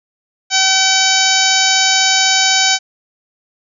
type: harmonic tone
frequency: 764 Hz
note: G5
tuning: 45 cents flat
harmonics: 1 / 2 / 3 / 4 / 5 / 6 / 7 / 8 / 9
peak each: -19 / -19 / -19 / -19 / -19 / -19 / -19 / -19 / -19 dBFS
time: 0.5-2.79 s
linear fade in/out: 50 ms
effects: none